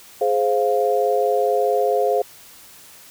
sine chord, F minor, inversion first, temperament just, 419.1 / 523.8 / 698.5 Hz, Ab4 / C5 / F5, +16 / +2 / 0 cents, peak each -20 / -20 / -21 dBFS, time 0.21-2.22 s, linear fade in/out 5 ms, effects white hiss -45 dBFS RMS until 3.1 s

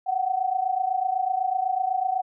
sine tone pair together, 732 / 760 Hz, F#5 / F#5, -19 / +46 cents, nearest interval minor second, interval 65 cents, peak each -26 / -24 dBFS, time 0.06-2.22 s, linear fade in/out 20 ms, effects none

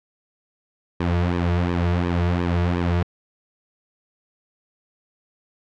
sawtooth tone with flanger, 87.31 Hz, F2, in tune, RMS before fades -21 dBFS, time 1-3.03 s, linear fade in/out 5 ms, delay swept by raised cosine 1.4 to 3.9 ms, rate 2.8 Hz, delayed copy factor -0.85, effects low-pass 3000 Hz 12 dB/octave

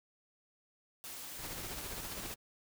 white noise, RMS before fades -46 dBFS, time 1.04-2.34 s, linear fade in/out 0 ms
pink noise with tremolo, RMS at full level -43 dBFS, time 1.37-2.36 s, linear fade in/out 50 ms, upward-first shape sine, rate 15 Hz, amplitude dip 55%
effects none

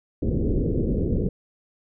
pink low-pass noise, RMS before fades -23 dBFS, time 0.22-1.29 s, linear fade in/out 5 ms, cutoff 490 Hz, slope 48 dB/octave, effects none

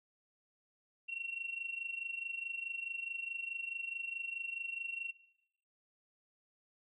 sine tone with amplitude modulation, 2732 Hz, F7, 39 cents flat, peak -34 dBFS, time 1.08-5.12 s, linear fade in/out 20 ms, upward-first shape sine, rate 24.7 Hz, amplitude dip 75%, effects noise-tail reverb RT60 0.9 s tail -20 dB re dry + tanh soft clip ceiling -30 dBFS

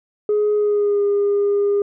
sine tone with pitch glide, 419 to 405.7 Hz, G#4 to G#4, +15 to -41 cents, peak -13 dBFS, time 0.29-1.82 s, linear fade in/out 2 ms, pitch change -56 cents, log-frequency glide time 0.55-1.03 s, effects tanh soft clip ceiling -12 dBFS

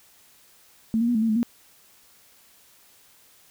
sine tone with pitch steps, 223.4 / 234.4 / 242.3 / 217.9 / 226.5 / 215.8 / 236.6 Hz, A3 / A#3 / B3 / A3 / A#3 / A3 / A#3, +27 / +10 / -33 / -17 / -50 / -33 / +26 cents, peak -19 dBFS, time 0.94-1.43 s, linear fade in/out 0 ms, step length 70 ms, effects white hiss -56 dBFS RMS until 3.5 s

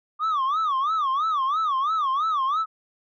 sine tone with vibrato, 1174.7 Hz, D6, in tune, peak -18 dBFS, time 0.19-2.66 s, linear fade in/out 50 ms, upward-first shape sine, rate 3 Hz, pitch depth 200 cents each way, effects tanh soft clip ceiling -20 dBFS

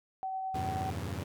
sine tone with tremolo, 761 Hz, F#5, 48 cents sharp, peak -32 dBFS, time 0.23-0.9 s, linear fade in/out 0 ms, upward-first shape triangle, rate 9.4 Hz, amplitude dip 25%
sawtooth chord, E diminished seventh, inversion none, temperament equal with one note detuned, 84.28 / 98 / 116.54 / 138.59 Hz, E2 / G2 / Bb2 / Db3, +39 / 0 / 0 / 0 cents, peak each -35 / -35 / -39 / -39 dBFS, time 0.54-1.24 s, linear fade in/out 10 ms
effects none

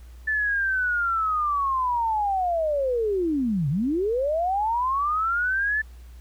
sine linear two-way sweep, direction down then up, 1760 to 130.6 to 1760 Hz, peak -21 dBFS, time 0.27-5.82 s, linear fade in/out 10 ms, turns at 3.69 s, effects added 60 Hz sine -41 dBFS peak until 6.2 s + pink hiss -58 dBFS RMS until 6.2 s

